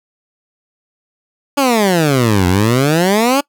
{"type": "exponential two-way sweep", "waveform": "15% pulse", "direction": "down then up", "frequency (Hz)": [290, 87.31, 290], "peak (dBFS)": -4, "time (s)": [1.57, 3.41], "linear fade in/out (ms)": 10, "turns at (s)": 2.47, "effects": ["noise-tail reverb RT60 0.1 s tail -23 dB re dry"]}